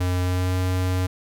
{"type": "tone with pitch glide", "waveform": "square", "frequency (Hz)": [90.4, 91.87], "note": ["F#2", "F#2"], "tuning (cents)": [-40, -12], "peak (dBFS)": -21, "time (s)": [0, 1.07], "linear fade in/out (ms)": 10, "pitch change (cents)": 28, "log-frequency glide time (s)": [0.19, 0.55], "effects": []}